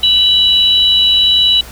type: tone pair together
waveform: sine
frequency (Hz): 2972 / 3913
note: F#7 / B7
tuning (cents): +7 / -17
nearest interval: perfect fourth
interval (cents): 476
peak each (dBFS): -10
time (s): 0.03-1.61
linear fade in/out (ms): 5
effects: added 60 Hz sine -33 dBFS peak until 1.71 s + pink hiss -34 dBFS RMS until 1.71 s